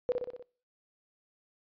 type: tone with echo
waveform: sine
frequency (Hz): 493.9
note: B4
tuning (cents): 0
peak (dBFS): -24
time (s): 0.09-0.12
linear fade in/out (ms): 0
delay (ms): 61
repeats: 5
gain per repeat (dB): -4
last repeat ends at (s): 0.425
effects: noise-tail reverb RT60 0.4 s tail -23 dB re dry + resampled to 11025 Hz